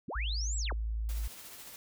sine linear two-way sweep, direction up then down, 98.7 to 7902 to 98.7 Hz, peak -36 dBFS, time 0.08-0.73 s, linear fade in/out 5 ms, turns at 0.57 s
sine tone, 55 Hz, A1, in tune, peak -31 dBFS, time 0.15-1.28 s, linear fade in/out 10 ms
white noise with tremolo, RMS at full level -47 dBFS, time 1.09-1.76 s, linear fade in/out 0 ms, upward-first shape sine, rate 14 Hz, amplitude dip 35%
effects none

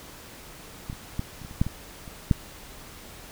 clicks, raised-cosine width 5 ms, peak -20 / -25 / -15 / -30 / -27 / -30 / -8 / -18 / -29 / -6 dBFS, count 10, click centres 0.899 / 0.929 / 1.194 / 1.417 / 1.449 / 1.512 / 1.615 / 1.666 / 2.078 / 2.312 s, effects pink hiss -45 dBFS RMS until 3.31 s

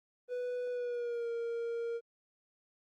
triangle tone with pitch glide, 493.9 to 466.2 Hz, B4 to A#4, 0 to 0 cents, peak -32 dBFS, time 0.28-2.01 s, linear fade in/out 50 ms, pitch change -100 cents, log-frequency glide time 0.7-1.29 s, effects Opus 24 kbps

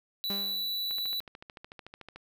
square tone, 3951 Hz, B7, in tune, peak -31 dBFS, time 0.24-1.2 s, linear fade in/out 0 ms
sawtooth tone with exponential decay, 199.8 Hz, G3, 33 cents sharp, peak -30 dBFS, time 0.3-0.81 s, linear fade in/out 0 ms, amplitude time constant 110 ms
click train, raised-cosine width 0.3 ms, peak -29 dBFS, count 18, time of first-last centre 0.91-2.16 s, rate 13.6 Hz
effects none

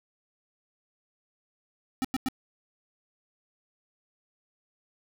square tone bursts, 261.6 Hz, C4, in tune, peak -26 dBFS, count 3, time 2.02-2.285 s, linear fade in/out 0 ms, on 25 ms, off 95 ms, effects none

